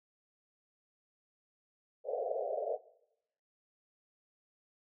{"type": "band-pass noise", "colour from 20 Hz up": "pink", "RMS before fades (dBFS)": -36, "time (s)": [2.04, 2.79], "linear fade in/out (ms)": 50, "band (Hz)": [430, 720], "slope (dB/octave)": 96, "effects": ["noise-tail reverb RT60 0.8 s tail -19 dB re dry"]}